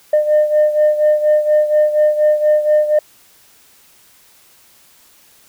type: beating tone pair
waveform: sine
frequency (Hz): 604 / 608.2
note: D5 / D#5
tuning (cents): +48 / -40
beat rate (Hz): 4.2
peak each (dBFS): -10 / -15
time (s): 0.13-2.99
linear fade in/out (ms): 5
effects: tanh soft clip ceiling -6 dBFS + white hiss -49 dBFS RMS until 5.48 s